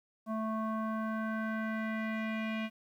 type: tone with low-pass filter sweep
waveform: square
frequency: 220 Hz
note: A3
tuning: in tune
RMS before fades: -35 dBFS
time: 0.26-2.7 s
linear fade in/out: 50 ms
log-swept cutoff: 970 to 2600 Hz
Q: 3.4
effects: 11-bit